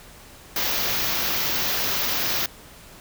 white band-stop noise, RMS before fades -24 dBFS, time 0.56-2.46 s, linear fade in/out 2 ms, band 6300 to 13000 Hz, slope 48 dB/octave, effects pink hiss -46 dBFS RMS until 3 s

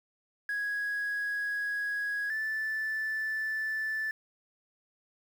sine tone pair in turn, 1661.2 / 1755.2 Hz, G#6 / A6, 0 / -5 cents, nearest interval minor second, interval 95 cents, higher second, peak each -28 / -28 dBFS, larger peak neither, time 0.49-2.3 / 2.3-4.11 s, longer neither, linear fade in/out 2 ms, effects tanh soft clip ceiling -28 dBFS + 9-bit

